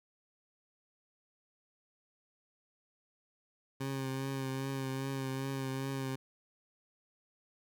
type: tone with vibrato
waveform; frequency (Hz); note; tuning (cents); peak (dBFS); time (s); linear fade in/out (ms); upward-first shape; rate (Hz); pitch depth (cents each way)
20% pulse; 134.3; C3; +46; -30; 3.8-6.16; 10; triangle; 2.5; 31
effects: none